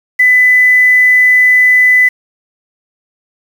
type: tone with quantisation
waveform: sine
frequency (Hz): 2000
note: B6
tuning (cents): +21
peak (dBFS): -4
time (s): 0.19-2.09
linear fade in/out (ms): 10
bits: 5
effects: none